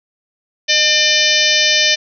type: harmonic tone with a mistuned harmonic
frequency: 600 Hz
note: D5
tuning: 37 cents sharp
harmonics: 1 / 3 / 4 / 5 / 6 / 7 / 8 / 9 / 10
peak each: -24 / -19 / -18 / -18 / -18 / -21 / -21 / -19 / -20 dBFS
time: 0.68-1.96 s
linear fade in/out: 20 ms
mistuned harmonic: 1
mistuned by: +27 cents
effects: none